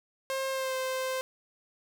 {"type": "tone with pitch glide", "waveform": "sawtooth", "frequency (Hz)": [533, 520.5], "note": ["C5", "C5"], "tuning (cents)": [32, -9], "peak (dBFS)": -26, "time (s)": [0.3, 1.21], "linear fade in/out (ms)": 0, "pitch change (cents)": -41, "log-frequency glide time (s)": [0.5, 0.76], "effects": []}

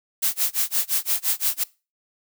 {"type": "noise with tremolo", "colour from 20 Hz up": "blue", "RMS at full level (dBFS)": -20, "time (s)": [0.22, 1.64], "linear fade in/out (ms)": 10, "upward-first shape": "sine", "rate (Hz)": 5.8, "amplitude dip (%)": 100, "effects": ["noise-tail reverb RT60 0.3 s tail -22 dB re dry"]}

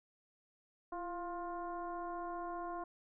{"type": "tone with frequency modulation", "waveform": "sine", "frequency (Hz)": 698.5, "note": "F5", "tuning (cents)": 0, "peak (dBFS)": -39, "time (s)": [0.92, 2.84], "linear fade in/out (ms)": 5, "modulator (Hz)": 358, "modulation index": 1.3, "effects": []}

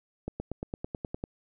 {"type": "accelerating click train", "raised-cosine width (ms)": 2, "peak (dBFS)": -20, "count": 10, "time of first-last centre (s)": [0.28, 1.239], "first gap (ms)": 120, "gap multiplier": 0.97, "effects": []}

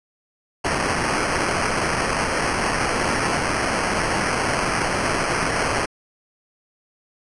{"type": "noise with sample-and-hold", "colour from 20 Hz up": "violet", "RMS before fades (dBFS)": -22, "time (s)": [0.64, 5.86], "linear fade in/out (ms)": 10, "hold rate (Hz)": 3675, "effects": ["resampled to 24000 Hz"]}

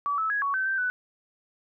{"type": "tone with pitch steps", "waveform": "sine", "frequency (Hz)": [1146, 1305, 1664, 1119, 1537, 1562, 1493], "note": ["D6", "E6", "G#6", "C#6", "G6", "G6", "F#6"], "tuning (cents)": [-43, -18, 3, 16, -35, -7, 15], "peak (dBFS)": -24, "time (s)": [0.06, 0.9], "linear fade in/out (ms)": 0, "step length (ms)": 120, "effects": []}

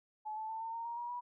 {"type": "tone with pitch steps", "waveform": "sine", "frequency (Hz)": [858, 873.5, 889.3, 905.4, 921.7, 938.4, 955.3, 972.6], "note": ["A5", "A5", "A5", "A5", "A#5", "A#5", "A#5", "B5"], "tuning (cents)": [-44, -13, 18, 49, -20, 11, 42, -27], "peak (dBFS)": -38, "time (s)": [0.25, 1.21], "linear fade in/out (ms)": 20, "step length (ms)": 120, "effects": []}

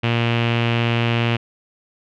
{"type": "tone with low-pass filter", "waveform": "sawtooth", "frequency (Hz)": 117.2, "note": "A#2", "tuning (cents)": 10, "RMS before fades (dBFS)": -19, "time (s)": [0.03, 1.37], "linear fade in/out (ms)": 10, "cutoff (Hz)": 2800, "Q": 4, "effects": []}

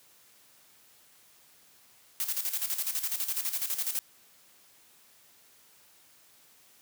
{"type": "noise with tremolo", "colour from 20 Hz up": "blue", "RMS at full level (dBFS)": -30, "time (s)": [2.2, 3.99], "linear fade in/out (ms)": 0, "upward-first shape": "square", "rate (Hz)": 12, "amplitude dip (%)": 65, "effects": ["white hiss -60 dBFS RMS until 6.81 s", "high-pass 80 Hz 12 dB/octave"]}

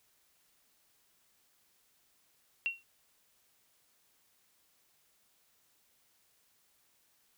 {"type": "tone with exponential decay", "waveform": "sine", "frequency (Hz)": 2737, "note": "F7", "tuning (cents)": -36, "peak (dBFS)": -26, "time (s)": [2.66, 2.83], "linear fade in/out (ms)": 0, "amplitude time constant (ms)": 35, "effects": ["white hiss -71 dBFS RMS until 7.37 s"]}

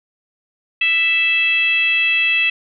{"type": "tone with frequency modulation", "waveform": "sine", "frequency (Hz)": 2637, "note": "E7", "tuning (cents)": 0, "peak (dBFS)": -13, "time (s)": [0.81, 2.5], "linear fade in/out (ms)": 5, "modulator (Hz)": 651, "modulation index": 0.65, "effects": []}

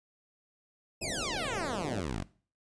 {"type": "low-pass noise", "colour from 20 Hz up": "white", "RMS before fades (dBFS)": -39, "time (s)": [1.01, 2.01], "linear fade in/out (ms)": 10, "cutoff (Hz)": 730, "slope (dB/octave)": 48}
{"type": "exponential sweep", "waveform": "10% pulse", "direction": "down", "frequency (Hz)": [2686, 41.2], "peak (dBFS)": -25, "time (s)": [1.01, 2.24], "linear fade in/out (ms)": 20}
{"effects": ["noise-tail reverb RT60 0.4 s tail -19 dB re dry", "resampled to 22050 Hz"]}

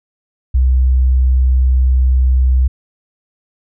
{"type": "tone", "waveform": "sine", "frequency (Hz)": 64, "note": "C2", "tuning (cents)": -38, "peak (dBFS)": -8, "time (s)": [0.54, 2.68], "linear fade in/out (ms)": 10, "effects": []}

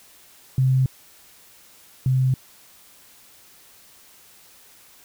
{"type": "tone pair in turn", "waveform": "sine", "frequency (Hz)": [130.81, 130.12], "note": ["C3", "C3"], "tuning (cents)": [0, -9], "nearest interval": "unison", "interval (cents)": 9, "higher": "first", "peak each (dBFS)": [-15, -16], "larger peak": "first", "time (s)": [[0.58, 0.86], [2.06, 2.34]], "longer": "neither", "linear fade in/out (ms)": 2, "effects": ["white hiss -51 dBFS RMS until 5.04 s"]}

